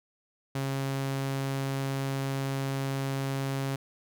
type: tone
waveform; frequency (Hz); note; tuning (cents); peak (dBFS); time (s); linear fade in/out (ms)
sawtooth; 136.1; C#3; -31; -25; 0.55-3.76; 5
effects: none